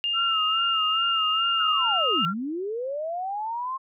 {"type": "tone", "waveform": "sine", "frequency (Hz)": 2816, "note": "F7", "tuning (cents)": 14, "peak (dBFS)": -23, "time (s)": [0.04, 2.25], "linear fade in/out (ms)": 0}
{"type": "tone with vibrato", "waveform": "sine", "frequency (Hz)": 1316, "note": "E6", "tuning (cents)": -3, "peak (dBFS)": -24, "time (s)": [0.13, 2.34], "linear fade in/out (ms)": 50, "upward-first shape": "sine", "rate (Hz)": 2.4, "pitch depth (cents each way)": 78}
{"type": "linear two-way sweep", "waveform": "sine", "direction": "down then up", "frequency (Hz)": [1482, 155.56, 1074], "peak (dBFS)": -27, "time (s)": [1.59, 3.78], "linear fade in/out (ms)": 20, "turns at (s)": 2.25}
{"effects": []}